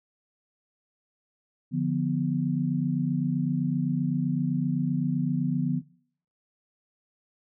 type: chord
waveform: sine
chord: B diminished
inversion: first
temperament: equal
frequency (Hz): 146.83 / 174.61 / 246.9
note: D3 / F3 / B3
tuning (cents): 0 / 0 / 0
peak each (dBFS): -28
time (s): 1.71-5.82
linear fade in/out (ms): 50
effects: noise-tail reverb RT60 0.6 s tail -23 dB re dry